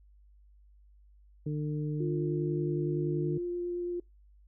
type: harmonic tone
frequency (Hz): 150.2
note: D3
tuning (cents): +39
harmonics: 1 / 2 / 3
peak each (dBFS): -31 / -37 / -41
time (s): 1.46-3.38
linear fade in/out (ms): 5
type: tone with vibrato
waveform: sine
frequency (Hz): 351.1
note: F4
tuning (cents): +9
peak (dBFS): -31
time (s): 2-4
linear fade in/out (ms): 5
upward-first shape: triangle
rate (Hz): 9.1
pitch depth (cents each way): 9
effects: noise-tail reverb RT60 0.2 s tail -25 dB re dry + added 50 Hz sine -56 dBFS peak until 4.47 s